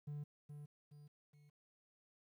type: tone with echo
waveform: triangle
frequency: 146.83 Hz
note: D3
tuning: in tune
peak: -40 dBFS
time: 0.07-0.24 s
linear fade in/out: 10 ms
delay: 420 ms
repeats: 3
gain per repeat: -7 dB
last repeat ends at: 1.5 s
effects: tanh soft clip ceiling -36 dBFS + 13-bit